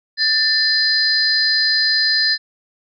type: tone cluster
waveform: sine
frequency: 1771 / 4135 / 4910 Hz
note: A6 / C8 / D#8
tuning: +11 / -21 / -24 cents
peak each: -18 dBFS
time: 0.17-2.38 s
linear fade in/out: 50 ms
effects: none